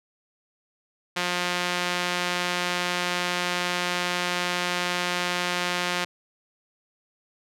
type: tone with band-pass filter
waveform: sawtooth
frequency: 177.6 Hz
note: F3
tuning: 29 cents sharp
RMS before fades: -27 dBFS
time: 1.16-6.05 s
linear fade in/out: 10 ms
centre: 2800 Hz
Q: 0.68
effects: none